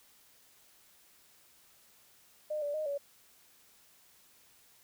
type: tone with pitch steps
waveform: sine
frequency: 608 / 580 / 618 / 567 Hz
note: D#5 / D5 / D#5 / C#5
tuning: -40 / -22 / -12 / +39 cents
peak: -32 dBFS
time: 2.5-2.98 s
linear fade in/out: 10 ms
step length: 120 ms
effects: white hiss -63 dBFS RMS until 4.83 s